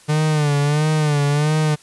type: tone with vibrato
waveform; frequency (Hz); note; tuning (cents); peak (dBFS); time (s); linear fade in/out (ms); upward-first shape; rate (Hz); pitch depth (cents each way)
45% pulse; 149.3; D3; +29; -15; 0.08-1.76; 20; sine; 1.5; 72
effects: white hiss -48 dBFS RMS until 1.82 s + resampled to 24000 Hz